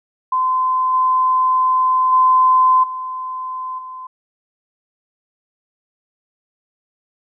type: tone with level steps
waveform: sine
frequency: 1028 Hz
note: C6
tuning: 31 cents flat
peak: -14 / -12 / -9 / -23 / -29 dBFS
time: 0.32-4.07 s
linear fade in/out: 5 ms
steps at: 0.93 / 2.12 / 2.83 / 3.78 s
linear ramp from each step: 10 ms
effects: none